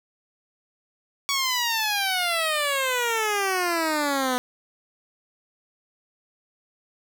10% pulse exponential sweep, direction down, 1131 to 246.9 Hz, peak -14 dBFS, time 1.29-4.38 s, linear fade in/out 0 ms, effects none

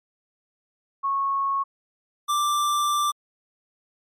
sine / square tone pair in turn, 1100 / 1177.9 Hz, C#6 / D6, -14 / +5 cents, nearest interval minor second, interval 119 cents, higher second, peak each -21 / -21 dBFS, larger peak neither, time 1.03-1.64 / 2.28-3.12 s, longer second, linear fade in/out 20 ms, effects MP3 64 kbps

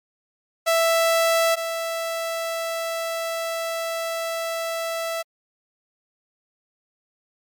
sawtooth tone pair in turn, 661 / 661 Hz, E5 / E5, +5 / +5 cents, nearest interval unison, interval 0 cents, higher neither, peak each -13 / -21 dBFS, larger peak first, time 0.66-1.56 / 1.56-5.23 s, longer second, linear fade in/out 20 ms, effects MP3 96 kbps

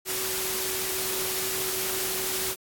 sine tone in noise, 376.6 Hz, F#4, 31 cents sharp, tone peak -35 dBFS, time 0.05-2.56 s, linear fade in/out 50 ms, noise white, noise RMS -29 dBFS, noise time 0.05-2.56 s, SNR -9 dB, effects AAC 64 kbps

